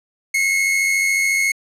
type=tone pair together; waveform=45% pulse; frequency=2089 / 2183 Hz; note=C7 / C#7; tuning=-3 / -27 cents; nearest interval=minor second; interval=76 cents; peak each=-24 / -16 dBFS; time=0.34-1.52 s; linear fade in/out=5 ms; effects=low-pass 12000 Hz 12 dB/octave